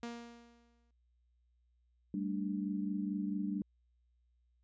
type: tone with exponential decay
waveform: sawtooth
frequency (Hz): 235.6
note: A#3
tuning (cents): +19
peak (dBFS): -35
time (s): 0.03-0.91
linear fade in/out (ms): 2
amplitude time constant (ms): 190
type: chord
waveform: sine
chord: G suspended second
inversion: none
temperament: just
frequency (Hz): 196 / 220.5 / 294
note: G3 / A3 / D4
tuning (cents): 0 / +4 / +2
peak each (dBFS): -36 / -41 / -39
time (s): 2.14-3.62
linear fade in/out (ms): 2
effects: added 60 Hz sine -70 dBFS peak until 4.63 s + resampled to 16000 Hz